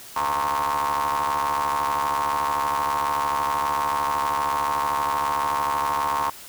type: ring-modulated tone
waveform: 35% pulse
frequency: 71.9 Hz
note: D2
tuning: 36 cents flat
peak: -17 dBFS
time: 0.16-6.3 s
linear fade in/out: 5 ms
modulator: 1000 Hz
effects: white hiss -42 dBFS RMS until 6.48 s